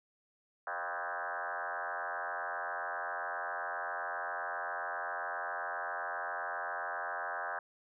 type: tone with frequency modulation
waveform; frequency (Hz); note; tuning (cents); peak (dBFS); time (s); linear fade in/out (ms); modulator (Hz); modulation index
sine; 1142; D6; -49; -35; 0.67-7.59; 2; 87.5; 6.1
effects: none